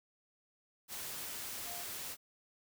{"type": "tone in noise", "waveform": "sine", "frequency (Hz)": 698.5, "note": "F5", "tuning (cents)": 0, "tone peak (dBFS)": -49, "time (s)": [1.64, 1.85], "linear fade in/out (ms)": 50, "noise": "white", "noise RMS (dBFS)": -43, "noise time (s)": [0.88, 2.17], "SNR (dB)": -9, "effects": []}